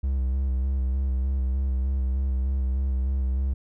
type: tone with vibrato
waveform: triangle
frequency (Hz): 65.7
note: C2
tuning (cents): +8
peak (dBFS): -20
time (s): 0.03-3.54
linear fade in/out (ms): 10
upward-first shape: square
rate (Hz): 3.3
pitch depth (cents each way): 33
effects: none